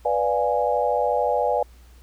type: chord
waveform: sine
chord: B diminished seventh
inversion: none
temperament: equal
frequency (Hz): 493.9 / 587.3 / 698.5 / 830.6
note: B4 / D5 / F5 / Ab5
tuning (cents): 0 / 0 / 0 / 0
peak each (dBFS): -24 / -24 / -26 / -24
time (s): 0.05-1.63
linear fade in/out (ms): 5
effects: added 60 Hz sine -46 dBFS peak until 2.02 s + pink hiss -57 dBFS RMS until 2.02 s